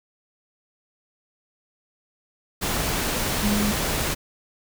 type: tone in noise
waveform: sine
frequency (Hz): 207.7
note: G#3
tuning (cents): 0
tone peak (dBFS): -21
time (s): 3.42-3.73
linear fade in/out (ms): 20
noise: pink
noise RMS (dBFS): -25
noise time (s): 2.61-4.15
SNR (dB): +1
effects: none